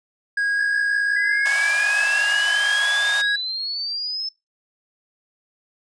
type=tone with pitch glide; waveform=triangle; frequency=1642 to 1652.5 Hz; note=G#6 to G#6; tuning=-20 to -9 cents; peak=-17 dBFS; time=0.37-3.36 s; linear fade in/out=5 ms; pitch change=+11 cents; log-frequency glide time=1.15-1.41 s
type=tone with tremolo; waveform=triangle; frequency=1701 Hz; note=G#6; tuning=41 cents sharp; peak=-22 dBFS; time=0.56-2.88 s; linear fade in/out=50 ms; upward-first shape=sine; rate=5.7 Hz; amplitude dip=65%
type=exponential sweep; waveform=sine; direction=up; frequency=1980 to 5274 Hz; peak=-24 dBFS; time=1.16-4.29 s; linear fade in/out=5 ms
type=high-pass noise; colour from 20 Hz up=pink; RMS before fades=-29 dBFS; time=1.45-3.22 s; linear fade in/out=10 ms; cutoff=620 Hz; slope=48 dB/octave
effects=noise-tail reverb RT60 0.2 s tail -22 dB re dry + resampled to 22050 Hz